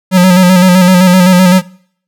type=tone with vibrato; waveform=square; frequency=182.6 Hz; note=F#3; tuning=23 cents flat; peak=-3 dBFS; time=0.11-1.62 s; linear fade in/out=50 ms; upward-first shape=square; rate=7.8 Hz; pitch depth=38 cents each way; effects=noise-tail reverb RT60 0.6 s tail -23 dB re dry